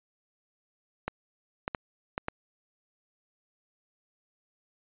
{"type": "clicks", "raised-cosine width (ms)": 0.5, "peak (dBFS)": -15, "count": 5, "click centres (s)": [1.08, 1.679, 1.748, 2.179, 2.284], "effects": ["resampled to 8000 Hz"]}